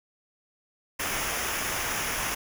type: noise with comb filter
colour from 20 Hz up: pink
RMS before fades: -30 dBFS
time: 0.99-2.35 s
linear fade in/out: 10 ms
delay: 0.24 ms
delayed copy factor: -0.65
effects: none